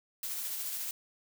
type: noise with tremolo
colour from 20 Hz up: blue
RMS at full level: -36 dBFS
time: 0.23-0.91 s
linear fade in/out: 2 ms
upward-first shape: sine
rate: 14 Hz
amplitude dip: 25%
effects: none